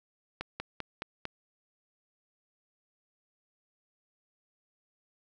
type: slowing click train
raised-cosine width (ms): 0.3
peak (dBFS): -19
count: 5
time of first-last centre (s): 0.41-1.254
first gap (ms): 190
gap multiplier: 1.07
effects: none